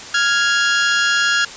sawtooth tone pair together, 1397.9 / 1661.2 Hz, F6 / G#6, +1 / 0 cents, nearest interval minor third, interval 299 cents, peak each -13 dBFS, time 0.14-1.45 s, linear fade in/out 5 ms, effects white hiss -33 dBFS RMS until 1.56 s + resampled to 16000 Hz

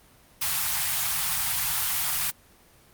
white band-stop noise, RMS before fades -26 dBFS, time 0.41-2.31 s, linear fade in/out 10 ms, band 170 to 730 Hz, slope 48 dB/octave, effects pink hiss -56 dBFS RMS until 2.93 s + Opus 24 kbps

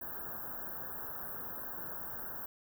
white band-stop noise, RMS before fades -42 dBFS, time 0.01-2.46 s, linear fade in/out 5 ms, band 1700 to 13000 Hz, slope 96 dB/octave, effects none

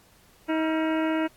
harmonic tone with a mistuned harmonic, 317.5 Hz, D#4, 35 cents sharp, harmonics 1 / 2 / 3 / 4 / 5 / 6 / 7 / 8 / 9, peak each -24 / -30 / -34 / -36 / -38 / -40 / -41 / -42 / -43 dBFS, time 0.48-1.28 s, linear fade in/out 20 ms, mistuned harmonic 4, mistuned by +130 cents, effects pink hiss -58 dBFS RMS until 1.36 s + AAC 64 kbps

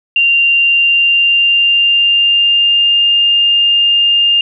sine tone with pitch glide, 2778 to 2810 Hz, F7 to F7, -10 to +10 cents, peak -7 dBFS, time 0.16-4.41 s, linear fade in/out 2 ms, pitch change +20 cents, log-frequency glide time 0.46-3.04 s, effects none

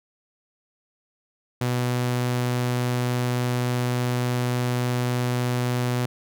sawtooth tone, 123.47 Hz, B2, in tune, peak -18 dBFS, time 1.61-6.06 s, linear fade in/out 5 ms, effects none

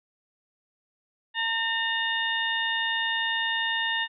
harmonic tone with a mistuned harmonic, 910 Hz, A#5, 42 cents flat, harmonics 1 / 2 / 3 / 4, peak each -33 / -27 / -31 / -32 dBFS, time 1.34-4.08 s, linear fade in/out 50 ms, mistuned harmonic 3, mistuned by +76 cents, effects none

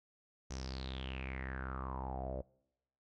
sawtooth tone with low-pass filter sweep, 65.41 Hz, C2, in tune, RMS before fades -42 dBFS, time 0.5-2.42 s, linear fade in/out 10 ms, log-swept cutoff 6200 to 550 Hz, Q 7.7, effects noise-tail reverb RT60 0.9 s tail -25 dB re dry

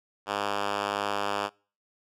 5% pulse tone with band-pass filter, 101.6 Hz, G#2, 38 cents flat, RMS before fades -30 dBFS, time 0.26-1.5 s, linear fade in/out 50 ms, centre 1500 Hz, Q 0.51, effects noise-tail reverb RT60 0.4 s tail -25 dB re dry

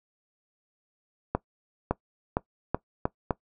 accelerating click train, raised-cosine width 1 ms, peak -10 dBFS, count 6, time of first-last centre 1.35-3.308 s, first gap 560 ms, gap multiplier 0.82, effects noise-tail reverb RT60 0.1 s tail -20 dB re dry

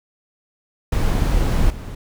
brown noise with level steps, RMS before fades -17 / -30 dBFS, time 0.92-1.95 s, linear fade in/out 5 ms, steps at 1.7 s, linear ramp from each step 5 ms, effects none

